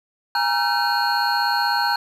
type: tone cluster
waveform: triangle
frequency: 824 / 940 / 1362 / 1534 / 4303 Hz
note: G#5 / A#5 / F6 / G6 / C8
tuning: -14 / +14 / -44 / -38 / +48 cents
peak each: -22 / -21 / -28 / -22 / -24 dBFS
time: 0.35-1.96 s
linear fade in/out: 2 ms
effects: none